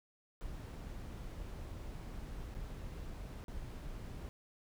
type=noise with dropouts; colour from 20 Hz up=brown; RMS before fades=-45 dBFS; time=0.41-4.29 s; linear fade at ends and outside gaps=0 ms; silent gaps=2.543-2.55 / 3.44-3.482 s; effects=none